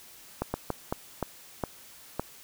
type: slowing click train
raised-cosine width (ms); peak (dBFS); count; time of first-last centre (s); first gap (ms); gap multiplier
1; -14; 7; 0.42-2.196; 120; 1.36
effects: white hiss -51 dBFS RMS until 2.43 s